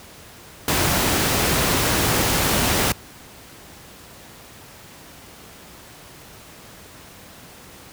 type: noise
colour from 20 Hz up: pink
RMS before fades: -19 dBFS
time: 0.68-2.92 s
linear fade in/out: 2 ms
effects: pink hiss -43 dBFS RMS until 7.92 s + high-pass 60 Hz 12 dB/octave